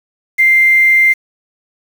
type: tone with quantisation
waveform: sine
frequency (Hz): 2093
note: C7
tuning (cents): 0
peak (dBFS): -6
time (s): 0.38-1.14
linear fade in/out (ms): 20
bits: 5
effects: none